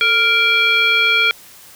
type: tone with frequency modulation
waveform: sine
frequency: 2349 Hz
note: D7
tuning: in tune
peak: -11 dBFS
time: 0.01-1.31 s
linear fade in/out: 0 ms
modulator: 953 Hz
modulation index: 1.1
effects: white hiss -42 dBFS RMS until 1.75 s